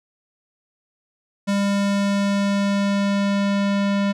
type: tone with low-pass filter sweep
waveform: square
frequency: 200 Hz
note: G3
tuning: 35 cents sharp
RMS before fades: -20 dBFS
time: 1.47-4.13 s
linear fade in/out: 20 ms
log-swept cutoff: 8300 to 4000 Hz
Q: 0.79
effects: none